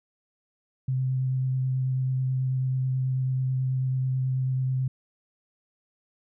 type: tone with vibrato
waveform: sine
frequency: 130.1 Hz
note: C3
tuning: 9 cents flat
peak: -23 dBFS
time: 0.88-4.88 s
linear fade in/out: 5 ms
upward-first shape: triangle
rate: 9.2 Hz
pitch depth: 14 cents each way
effects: none